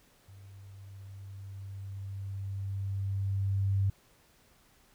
sine tone with level ramp, 98 Hz, G2, in tune, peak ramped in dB -49 to -24 dBFS, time 0.28-3.9 s, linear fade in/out 5 ms, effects pink hiss -64 dBFS RMS until 4.94 s

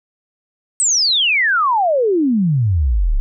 sine exponential sweep, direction down, 8372 to 30.87 Hz, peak -12 dBFS, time 0.8-3.2 s, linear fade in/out 0 ms, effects none

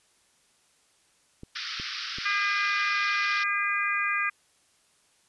clicks, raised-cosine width 3 ms, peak -28 dBFS, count 3, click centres 1.434 / 1.799 / 2.185 s
white band-pass noise, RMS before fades -35 dBFS, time 1.55-3.44 s, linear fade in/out 10 ms, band 1200 to 5500 Hz, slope 96 dB/octave
harmonic tone, 404.8 Hz, G#4, 44 cents flat, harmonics 3 / 4 / 5 / 6, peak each -30 / -30 / -30 / -30 dBFS, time 2.25-4.3 s, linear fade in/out 10 ms
effects white hiss -65 dBFS RMS until 5.28 s + resampled to 24000 Hz

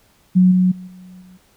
sine tone with level steps, 183.4 Hz, F#3, 15 cents flat, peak -8 / -11 / -31 / -37 / -41 dBFS, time 0.35-1.38 s, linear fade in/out 20 ms, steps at 0.51 / 0.71 / 0.87 / 1.21 s, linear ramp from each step 10 ms, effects pink hiss -56 dBFS RMS until 1.56 s

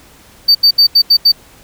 triangle tone bursts at uneven times, 4600 Hz, D8, 37 cents flat, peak -3 dBFS, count 6, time 0.48-0.55 / 0.63-0.71 / 0.78-0.87 / 0.95-1.02 / 1.1-1.17 / 1.25-1.32 s, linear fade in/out 10 ms, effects pink hiss -43 dBFS RMS until 1.63 s

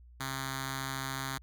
5% pulse tone with notch filter, 134 Hz, C3, 42 cents sharp, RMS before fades -37 dBFS, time 0.2-1.38 s, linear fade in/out 5 ms, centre 500 Hz, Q 0.52, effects added 60 Hz sine -52 dBFS peak until 1.42 s

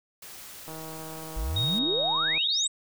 white noise, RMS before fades -44 dBFS, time 0.22-1.79 s, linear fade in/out 5 ms
click train, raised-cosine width 1 ms, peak -28 dBFS, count 271, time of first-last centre 0.68-2.378 s, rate 159 Hz
sine exponential sweep, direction up, 42.53 to 8320 Hz, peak -27 dBFS, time 1.36-2.68 s, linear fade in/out 10 ms
sine tone, 3742 Hz, A#7, 6 cents sharp, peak -25 dBFS, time 1.56-2.67 s, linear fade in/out 5 ms
effects none

